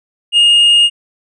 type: tone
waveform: triangle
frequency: 2845 Hz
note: F7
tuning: 31 cents sharp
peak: -4 dBFS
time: 0.32-0.9 s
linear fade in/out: 50 ms
effects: resampled to 22050 Hz